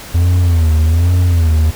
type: tone with vibrato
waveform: triangle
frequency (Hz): 83.7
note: E2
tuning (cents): +27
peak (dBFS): -6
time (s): 0.14-1.71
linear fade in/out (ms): 10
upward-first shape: sine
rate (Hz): 1.2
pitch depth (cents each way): 120
effects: pink hiss -31 dBFS RMS until 1.75 s